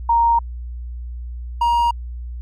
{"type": "tone pair in turn", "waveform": ["sine", "triangle"], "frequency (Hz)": [932.3, 944.8], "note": ["A#5", "A#5"], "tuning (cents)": [0, 23], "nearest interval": "unison", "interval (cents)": 23, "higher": "second", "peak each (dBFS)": -12, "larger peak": "neither", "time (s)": [[0.09, 0.39], [1.61, 1.91]], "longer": "neither", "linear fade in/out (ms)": 5, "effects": ["added 60 Hz sine -27 dBFS peak until 2.41 s"]}